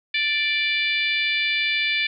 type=harmonic tone; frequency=587.3 Hz; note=D5; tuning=in tune; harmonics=3 / 4 / 5 / 6 / 7 / 8; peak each=-28 / -22 / -30 / -27 / -34 / -37 dBFS; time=0.14-2.07 s; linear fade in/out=5 ms; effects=none